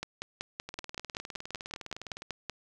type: two click trains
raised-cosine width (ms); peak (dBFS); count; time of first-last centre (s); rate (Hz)
0.2; -18 / -23; 14 / 31; 0.03-2.497 / 0.69-2.221; 5.27 / 19.6
effects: none